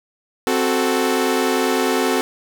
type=chord; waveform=sawtooth; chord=F# diminished; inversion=second; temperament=equal; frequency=261.6 / 370 / 440 Hz; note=C4 / F#4 / A4; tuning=0 / 0 / 0 cents; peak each=-17 dBFS; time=0.47-2.21 s; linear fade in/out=0 ms; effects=none